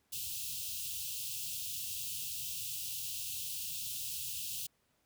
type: band-stop noise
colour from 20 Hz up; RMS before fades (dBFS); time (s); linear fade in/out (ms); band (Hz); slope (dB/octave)
white; -40; 0.12-4.67; 10; 160 to 2600; 96
effects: pink hiss -75 dBFS RMS until 5.05 s + high-pass 60 Hz 12 dB/octave